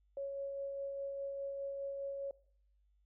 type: tone with tremolo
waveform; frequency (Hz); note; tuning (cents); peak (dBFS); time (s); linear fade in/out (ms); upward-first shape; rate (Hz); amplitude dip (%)
sine; 554; C#5; -1; -37; 0.17-2.31; 2; sine; 4.9; 25
effects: noise-tail reverb RT60 0.6 s tail -20 dB re dry + added 50 Hz sine -69 dBFS peak until 3.05 s